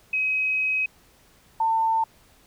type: tone pair in turn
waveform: sine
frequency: 2537 / 897 Hz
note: D#7 / A5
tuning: +33 / +33 cents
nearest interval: octave + tritone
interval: 1800 cents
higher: first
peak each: -21 / -19 dBFS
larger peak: second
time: 0.13-0.86 / 1.6-2.04 s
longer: first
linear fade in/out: 5 ms
effects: pink hiss -57 dBFS RMS until 2.46 s